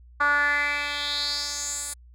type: tone with band-pass filter sweep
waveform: 10% pulse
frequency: 289.8 Hz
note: D4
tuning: 23 cents flat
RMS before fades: -26 dBFS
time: 0.2-1.94 s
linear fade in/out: 10 ms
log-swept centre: 1300 to 9400 Hz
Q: 4.4
effects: added 60 Hz sine -47 dBFS peak until 2.14 s